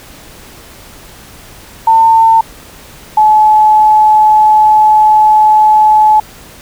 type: tone pair in turn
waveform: sine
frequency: 899 / 857.7 Hz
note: A5 / A5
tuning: +37 / -44 cents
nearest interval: minor second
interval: 81 cents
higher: first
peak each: -3 dBFS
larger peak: neither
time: 1.87-2.41 / 3.17-6.2 s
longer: second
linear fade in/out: 5 ms
effects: pink hiss -35 dBFS RMS until 6.61 s